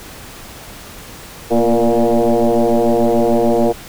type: tone with frequency modulation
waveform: sine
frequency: 120.4 Hz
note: B2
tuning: 44 cents flat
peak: -10 dBFS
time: 1.5-3.73 s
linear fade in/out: 20 ms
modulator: 117 Hz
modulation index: 5.2
effects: pink hiss -35 dBFS RMS until 3.88 s